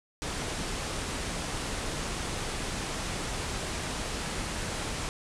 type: low-pass noise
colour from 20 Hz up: pink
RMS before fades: -34 dBFS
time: 0.22-5.09 s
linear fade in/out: 0 ms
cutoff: 10000 Hz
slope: 48 dB/octave
effects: none